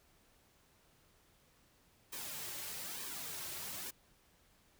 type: noise with flanger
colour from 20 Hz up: white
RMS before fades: -44 dBFS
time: 2.12-3.91 s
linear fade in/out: 10 ms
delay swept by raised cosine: 1.4 to 4.2 ms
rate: 1.1 Hz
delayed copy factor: -0.65
effects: pink hiss -69 dBFS RMS until 4.79 s